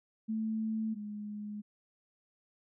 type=tone pair in turn; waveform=sine; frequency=220 / 208.8 Hz; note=A3 / G#3; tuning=0 / +10 cents; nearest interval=minor second; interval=90 cents; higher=first; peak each=-31 / -38 dBFS; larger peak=first; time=0.28-0.95 / 0.95-1.62 s; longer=neither; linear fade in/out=20 ms; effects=none